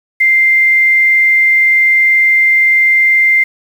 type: tone with quantisation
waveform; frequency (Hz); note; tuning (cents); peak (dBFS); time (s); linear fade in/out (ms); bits
sine; 2093; C7; 0; -6; 0.2-3.44; 10; 6
effects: none